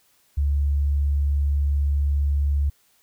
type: tone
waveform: sine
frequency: 71.3 Hz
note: C#2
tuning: 49 cents sharp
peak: -18 dBFS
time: 0.37-2.7 s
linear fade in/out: 10 ms
effects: white hiss -62 dBFS RMS until 3.02 s